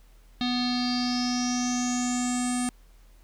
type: tone with low-pass filter sweep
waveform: square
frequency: 246.9 Hz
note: B3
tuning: in tune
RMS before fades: -27 dBFS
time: 0.41-2.69 s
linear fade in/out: 0 ms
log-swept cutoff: 3900 to 8800 Hz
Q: 9.7
effects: added 40 Hz sine -51 dBFS peak until 3.23 s + pink hiss -63 dBFS RMS until 3.23 s